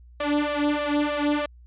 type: tone with flanger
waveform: sawtooth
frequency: 293.7 Hz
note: D4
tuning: in tune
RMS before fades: -24 dBFS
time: 0.2-1.46 s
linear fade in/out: 5 ms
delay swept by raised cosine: 1.6 to 3.2 ms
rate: 3.2 Hz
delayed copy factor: +0.8
effects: added 60 Hz sine -46 dBFS peak until 1.66 s + resampled to 8000 Hz